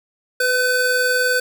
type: tone pair together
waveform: square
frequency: 500 / 1519.7 Hz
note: B4 / F#6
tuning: +21 / +46 cents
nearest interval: octave + perfect fifth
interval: 1925 cents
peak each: -21 / -18 dBFS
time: 0.4-1.4 s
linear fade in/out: 5 ms
effects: none